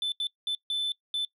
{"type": "tone bursts at uneven times", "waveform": "sine", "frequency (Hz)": 3520, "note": "A7", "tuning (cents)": 0, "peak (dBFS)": -24, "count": 5, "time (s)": [[0.02, 0.12], [0.2, 0.27], [0.47, 0.55], [0.7, 0.92], [1.14, 1.25]], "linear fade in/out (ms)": 2, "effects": ["noise-tail reverb RT60 0.1 s tail -23 dB re dry", "tanh soft clip ceiling -26 dBFS"]}